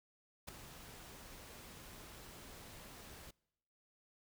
pink noise with ADSR envelope, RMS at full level -43 dBFS, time 0.47-3.31 s, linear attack 17 ms, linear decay 4 ms, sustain -11 dB, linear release 7 ms, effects noise-tail reverb RT60 0.9 s tail -26 dB re dry

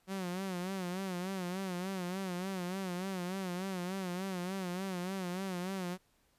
sawtooth tone with vibrato, 185 Hz, F#3, in tune, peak -32 dBFS, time 0.07-5.98 s, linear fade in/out 50 ms, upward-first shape sine, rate 3.4 Hz, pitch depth 90 cents each way, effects pink hiss -72 dBFS RMS until 6.38 s + resampled to 32000 Hz

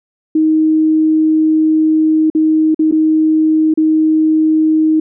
sine tone with dropouts, 313.8 Hz, D#4, 15 cents sharp, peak -8 dBFS, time 0.35-5 s, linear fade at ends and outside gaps 5 ms, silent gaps 2.301-2.349 / 2.746-2.792 / 2.913-2.922 / 3.74-3.774 s, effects none

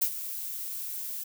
violet noise with ADSR envelope, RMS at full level -24 dBFS, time 0.01-1.24 s, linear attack 12 ms, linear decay 72 ms, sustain -12 dB, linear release 10 ms, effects none

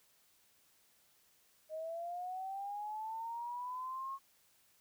sine linear sweep, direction up, 620 to 1092 Hz, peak -39 dBFS, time 1.69-4.19 s, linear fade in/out 50 ms, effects white hiss -70 dBFS RMS until 4.8 s

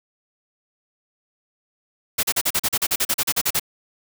white noise bursts, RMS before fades -20 dBFS, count 16, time 2.18-3.597 s, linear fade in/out 10 ms, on 52 ms, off 39 ms, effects none

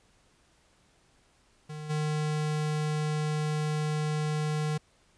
square tone with level steps, 152.3 Hz, D#3, 37 cents flat, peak -38 / -28 dBFS, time 1.69-4.78 s, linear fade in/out 10 ms, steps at 1.89 s, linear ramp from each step 20 ms, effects pink hiss -65 dBFS RMS until 5.17 s + resampled to 22050 Hz

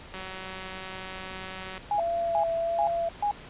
click train, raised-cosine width 0.3 ms, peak -23 dBFS, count 309, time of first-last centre 0.14-1.778 s, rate 188 Hz
sine tone bursts, 825 Hz, G#5, 12 cents flat, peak -23 dBFS, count 4, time 1.91-3.312 s, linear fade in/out 2 ms, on 88 ms, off 350 ms
sine tone with vibrato, 673 Hz, E5, 36 cents sharp, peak -25 dBFS, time 1.98-3.09 s, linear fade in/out 5 ms, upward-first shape sine, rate 1.4 Hz, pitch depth 20 cents each way
effects pink hiss -46 dBFS RMS until 3.49 s + resampled to 8000 Hz

